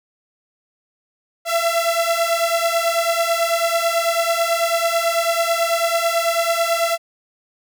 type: beating tone pair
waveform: sawtooth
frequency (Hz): 668 / 677.1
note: E5 / E5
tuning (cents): +23 / +46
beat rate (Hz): 9.1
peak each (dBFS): -16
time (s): 1.45-6.98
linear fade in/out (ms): 50
effects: none